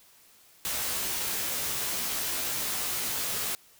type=noise with comb filter; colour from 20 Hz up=white; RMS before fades=-31 dBFS; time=0.65-3.55 s; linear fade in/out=0 ms; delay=16 ms; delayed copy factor=+0.9; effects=white hiss -58 dBFS RMS until 3.79 s